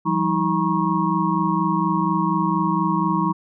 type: tone cluster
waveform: sine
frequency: 169 / 193.2 / 318.8 / 952 / 1095 Hz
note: E3 / G3 / D#4 / A#5 / C#6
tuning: +43 / -25 / +42 / +36 / -22 cents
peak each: -24 dBFS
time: 0.05-3.33 s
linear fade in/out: 20 ms
effects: none